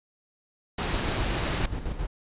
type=noise; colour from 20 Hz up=pink; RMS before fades=-29 dBFS; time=0.78-1.66 s; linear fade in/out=5 ms
type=noise with tremolo; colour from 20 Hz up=brown; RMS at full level=-30 dBFS; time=0.91-2.07 s; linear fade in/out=5 ms; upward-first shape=square; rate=7.4 Hz; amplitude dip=50%
effects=resampled to 8000 Hz